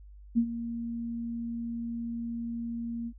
sine tone with ADSR envelope, 233.1 Hz, A#3, in tune, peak -19 dBFS, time 0.35-3.13 s, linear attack 29 ms, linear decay 74 ms, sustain -13 dB, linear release 61 ms, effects added 50 Hz sine -47 dBFS peak until 3.18 s

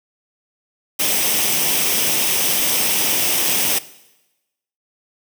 white noise with comb filter, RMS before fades -18 dBFS, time 0.99-3.79 s, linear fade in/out 10 ms, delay 0.35 ms, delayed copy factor +0.5, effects noise-tail reverb RT60 1.0 s tail -18 dB re dry + high-pass 150 Hz 12 dB/octave

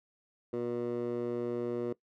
15% pulse tone with band-pass filter, 120 Hz, B2, 49 cents flat, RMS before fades -34 dBFS, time 0.53-1.93 s, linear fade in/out 5 ms, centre 410 Hz, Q 2, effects noise-tail reverb RT60 0.1 s tail -20 dB re dry

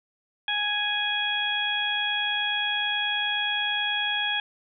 harmonic tone, 830.6 Hz, G#5, in tune, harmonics 1 / 2 / 3 / 4, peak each -33 / -29 / -31 / -27 dBFS, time 0.48-4.4 s, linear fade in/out 2 ms, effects none

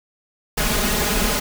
pink noise with comb filter, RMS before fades -20 dBFS, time 0.57-1.4 s, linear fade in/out 10 ms, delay 4.8 ms, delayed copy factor +1, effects none

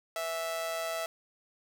sawtooth tone with amplitude modulation, 658 Hz, E5, 3 cents flat, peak -26 dBFS, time 0.16-1.06 s, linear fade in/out 2 ms, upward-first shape sine, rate 166 Hz, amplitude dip 55%, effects 9-bit

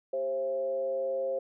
sine tone with frequency modulation, 531 Hz, C5, 25 cents sharp, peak -28 dBFS, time 0.13-1.39 s, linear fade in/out 5 ms, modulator 140 Hz, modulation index 0.53, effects none

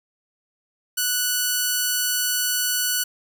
5% pulse tone, 1480 Hz, F#6, in tune, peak -9 dBFS, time 0.97-3.04 s, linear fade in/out 10 ms, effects none

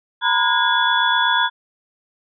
sine tone cluster, 931 / 999 / 1443 / 1640 / 3420 Hz, A#5 / B5 / F#6 / G#6 / A7, -2 / +20 / -44 / -22 / -50 cents, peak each -21 dBFS, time 0.21-1.5 s, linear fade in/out 50 ms, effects none

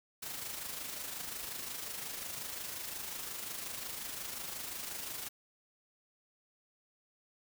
white noise with amplitude modulation, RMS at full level -40 dBFS, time 0.22-5.29 s, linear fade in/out 10 ms, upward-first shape sine, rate 25.6 Hz, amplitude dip 45%, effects none

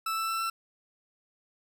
40% pulse tone with pitch steps, 1318.5 / 1326.1 / 1333.8 / 1341.5 Hz, E6 / E6 / E6 / E6, 0 / +10 / +20 / +30 cents, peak -28 dBFS, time 0.06-0.5 s, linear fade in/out 5 ms, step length 110 ms, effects 11-bit

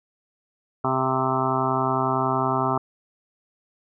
harmonic tone with a mistuned harmonic, 130.81 Hz, C3, in tune, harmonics 1 / 2 / 3 / 5 / 6 / 7 / 8 / 9 / 10, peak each -29 / -29 / -29 / -29 / -29 / -29 / -29 / -29 / -29 dBFS, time 0.84-2.78 s, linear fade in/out 5 ms, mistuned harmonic 5, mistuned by +18 cents, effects none

